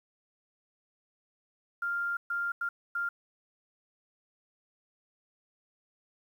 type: tone bursts at uneven times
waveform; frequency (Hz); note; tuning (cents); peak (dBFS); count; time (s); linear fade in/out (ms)
sine; 1396.9; F6; 0; -29; 4; 1.82-2.17 / 2.3-2.52 / 2.61-2.69 / 2.95-3.09; 5
effects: 10-bit